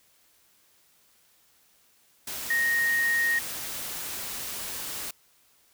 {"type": "tone in noise", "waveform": "sine", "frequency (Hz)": 1864.7, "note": "A#6", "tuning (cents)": 0, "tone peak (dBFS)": -22, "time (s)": [2.5, 3.39], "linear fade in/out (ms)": 5, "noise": "white", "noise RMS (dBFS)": -35, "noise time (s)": [2.27, 5.11], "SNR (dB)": 10, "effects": ["white hiss -63 dBFS RMS until 5.73 s"]}